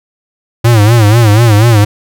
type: tone with vibrato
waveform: square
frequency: 110.8 Hz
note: A2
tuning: 13 cents sharp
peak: -4 dBFS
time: 0.64-1.85 s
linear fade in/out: 10 ms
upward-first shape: sine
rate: 4.1 Hz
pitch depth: 140 cents each way
effects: none